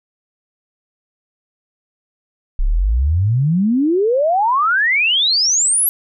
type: exponential sweep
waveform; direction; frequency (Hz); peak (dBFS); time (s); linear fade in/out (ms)
sine; up; 30.87 to 11840; -12; 2.59-5.89; 0
effects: none